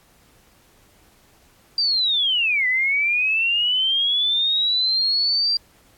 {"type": "linear two-way sweep", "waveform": "sine", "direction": "down then up", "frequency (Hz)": [4749, 1975.5, 4749], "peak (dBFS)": -17, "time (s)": [1.78, 5.57], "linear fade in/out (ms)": 2, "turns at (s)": 2.67, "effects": ["pink hiss -56 dBFS RMS until 5.97 s", "AAC 64 kbps"]}